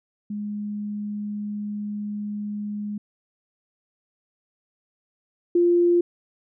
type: tone pair in turn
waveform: sine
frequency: 207.7 / 347.9 Hz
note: G#3 / F4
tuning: 0 / -7 cents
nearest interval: major sixth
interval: 893 cents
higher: second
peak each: -27 / -15 dBFS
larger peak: second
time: 0.3-2.98 / 5.55-6.01 s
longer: first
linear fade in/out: 5 ms
effects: none